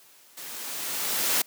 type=noise with level ramp; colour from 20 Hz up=white; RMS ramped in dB=-40 to -23 dBFS; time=0.37-1.42 s; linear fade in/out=5 ms; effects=white hiss -55 dBFS RMS until 1.46 s + high-pass 200 Hz 12 dB/octave